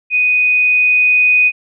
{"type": "tone with level ramp", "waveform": "sine", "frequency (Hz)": 2489, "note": "D#7", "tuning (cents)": 0, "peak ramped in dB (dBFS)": [-10, -7], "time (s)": [0.1, 1.52], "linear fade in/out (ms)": 50, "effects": []}